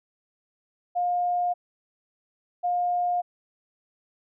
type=tone pair in turn; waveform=sine; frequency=710 / 710 Hz; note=F5 / F5; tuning=+28 / +28 cents; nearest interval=unison; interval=0 cents; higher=neither; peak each=-22 dBFS; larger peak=neither; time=0.95-1.54 / 2.63-3.22 s; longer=neither; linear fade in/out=20 ms; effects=none